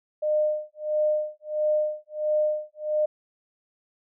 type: tone with tremolo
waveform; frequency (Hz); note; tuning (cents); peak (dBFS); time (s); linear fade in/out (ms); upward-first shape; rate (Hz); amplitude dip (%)
sine; 608; D#5; -40; -19; 0.22-3.06; 10; sine; 1.5; 100
effects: none